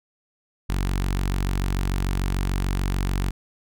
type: tone with notch filter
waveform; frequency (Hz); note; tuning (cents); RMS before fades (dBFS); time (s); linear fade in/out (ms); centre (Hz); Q
sawtooth; 46.82; F#1; +21; -24; 0.69-3.31; 10; 540; 1.4
effects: none